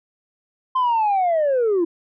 sine linear sweep, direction down, 1046.5 to 324.5 Hz, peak -14 dBFS, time 0.75-1.85 s, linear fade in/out 10 ms, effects tanh soft clip ceiling -14 dBFS

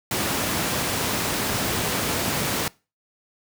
pink high-pass noise, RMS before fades -25 dBFS, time 0.11-2.68 s, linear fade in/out 2 ms, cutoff 100 Hz, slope 12 dB/octave, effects noise-tail reverb RT60 0.3 s tail -23 dB re dry

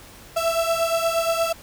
35% pulse beating tone pair, 661 / 669.5 Hz, E5 / E5, +5 / +27 cents, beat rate 8.5 Hz, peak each -20 / -23 dBFS, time 0.36-1.53 s, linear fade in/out 10 ms, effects pink hiss -45 dBFS RMS until 1.62 s

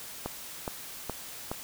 click train, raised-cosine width 1 ms, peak -18 dBFS, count 4, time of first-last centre 0.26-1.515 s, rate 2.39 Hz, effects white hiss -43 dBFS RMS until 1.63 s

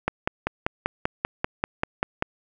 click train, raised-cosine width 0.5 ms, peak -7 dBFS, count 12, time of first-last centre 0.08-2.224 s, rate 5.13 Hz, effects none

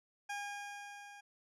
20% pulse tone with level ramp, 813 Hz, G#5, 37 cents flat, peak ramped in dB -33 to -47 dBFS, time 0.29-1.21 s, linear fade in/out 10 ms, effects low-pass 9000 Hz 12 dB/octave

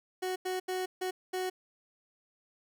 30% pulse tone bursts at uneven times, 370 Hz, F#4, in tune, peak -29 dBFS, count 5, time 0.22-0.36 / 0.45-0.6 / 0.68-0.86 / 1.01-1.11 / 1.33-1.5 s, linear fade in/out 10 ms, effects none

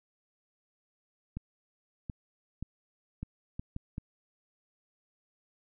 clicks, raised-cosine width 5 ms, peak -24 dBFS, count 7, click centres 1.37 / 2.098 / 2.626 / 3.23 / 3.595 / 3.764 / 3.981 s, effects none

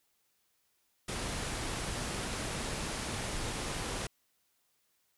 pink low-pass noise, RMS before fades -37 dBFS, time 1.08-4.07 s, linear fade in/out 5 ms, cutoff 11000 Hz, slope 96 dB/octave, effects white hiss -75 dBFS RMS until 5.17 s

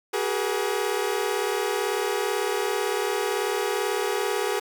sawtooth tone cluster, 380 / 418 / 480.6 Hz, F#4 / G#4 / B4, +46 / +11 / -47 cents, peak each -25 / -23 / -26 dBFS, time 0.13-4.6 s, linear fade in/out 10 ms, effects 8-bit

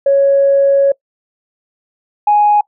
sine tone pair in turn, 554.4 / 832.4 Hz, C#5 / G#5, 0 / +4 cents, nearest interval perfect fifth, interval 704 cents, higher second, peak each -6 dBFS, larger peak neither, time 0.06-0.92 / 2.27-2.61 s, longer first, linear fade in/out 5 ms, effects noise-tail reverb RT60 0.1 s tail -23 dB re dry + tanh soft clip ceiling -2 dBFS

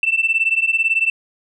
sine beating tone pair, 2660 / 2678 Hz, E7 / E7, +15 / +27 cents, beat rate 18 Hz, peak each -17 dBFS, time 0.03-1.1 s, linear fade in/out 2 ms, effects tanh soft clip ceiling -7 dBFS

